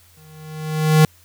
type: tone with exponential growth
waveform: square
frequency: 155.56 Hz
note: D#3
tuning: in tune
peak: -8 dBFS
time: 0.17-1.05 s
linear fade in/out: 2 ms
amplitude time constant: 190 ms
effects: added 87 Hz sine -53 dBFS peak until 1.24 s + white hiss -53 dBFS RMS until 1.24 s